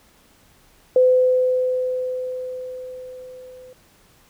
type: tone with level ramp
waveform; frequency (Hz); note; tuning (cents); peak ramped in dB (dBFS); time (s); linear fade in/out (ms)
sine; 508; B4; +49; -10 to -40; 0.96-3.73; 2
effects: pink hiss -55 dBFS RMS until 4.29 s